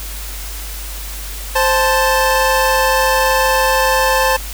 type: tone pair together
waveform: 25% pulse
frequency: 523.3 / 879.2 Hz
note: C5 / A5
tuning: 0 / -2 cents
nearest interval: major sixth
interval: 898 cents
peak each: -11 dBFS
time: 1.55-4.37 s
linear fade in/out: 10 ms
effects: added 50 Hz sine -26 dBFS peak until 4.53 s + white hiss -30 dBFS RMS until 4.53 s